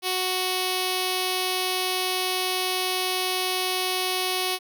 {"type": "tone with notch filter", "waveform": "5% pulse", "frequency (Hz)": 370, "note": "F#4", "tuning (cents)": 0, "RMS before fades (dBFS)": -26, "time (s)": [0.02, 4.59], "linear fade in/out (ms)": 50, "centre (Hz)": 1600, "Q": 1.3, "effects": []}